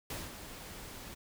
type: noise with ADSR envelope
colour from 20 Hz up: pink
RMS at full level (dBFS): -39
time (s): 0.1-1.15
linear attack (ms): 3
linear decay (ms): 200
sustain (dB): -8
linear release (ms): 15
effects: none